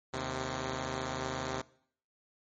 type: tone pair together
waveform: 5% pulse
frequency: 77.78 / 130.81 Hz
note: D#2 / C3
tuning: 0 / 0 cents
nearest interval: major sixth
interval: 900 cents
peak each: -28 / -24 dBFS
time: 0.13-1.62 s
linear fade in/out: 10 ms
effects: noise-tail reverb RT60 0.6 s tail -21 dB re dry + MP3 32 kbps